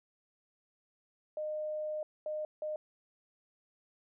sine tone bursts at uneven times, 612 Hz, D#5, 29 cents flat, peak -34 dBFS, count 3, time 1.37-2.03 / 2.26-2.45 / 2.62-2.76 s, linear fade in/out 2 ms, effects none

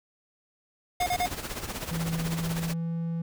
square tone bursts, 718 Hz, F5, 48 cents sharp, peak -25 dBFS, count 3, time 1-1.263 s, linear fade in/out 5 ms, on 65 ms, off 34 ms
pink noise with tremolo, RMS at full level -33 dBFS, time 1-2.74 s, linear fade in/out 10 ms, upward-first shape sine, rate 16 Hz, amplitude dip 65%
triangle tone with pitch glide, 164.81 to 166.53 Hz, E3 to E3, 0 to +18 cents, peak -26 dBFS, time 1.91-3.22 s, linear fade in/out 5 ms, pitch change +18 cents, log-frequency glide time 2.33-2.92 s
effects none

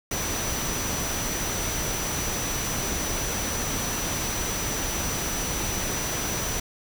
sine tone in noise, 5920 Hz, F#8, in tune, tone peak -32 dBFS, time 0.11-6.6 s, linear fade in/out 5 ms, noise pink, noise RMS -29 dBFS, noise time 0.11-6.6 s, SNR -6 dB, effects none

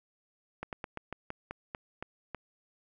slowing click train, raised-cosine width 0.5 ms, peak -22 dBFS, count 10, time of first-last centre 0.63-2.347 s, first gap 98 ms, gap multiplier 1.16, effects none

